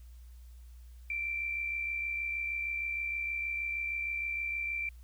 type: tone with amplitude modulation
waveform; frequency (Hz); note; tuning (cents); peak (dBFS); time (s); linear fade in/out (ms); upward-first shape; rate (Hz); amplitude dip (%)
sine; 2349; D7; 0; -30; 1.1-4.89; 2; sine; 66.4; 45
effects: added 60 Hz sine -48 dBFS peak until 5.03 s + white hiss -68 dBFS RMS until 5.03 s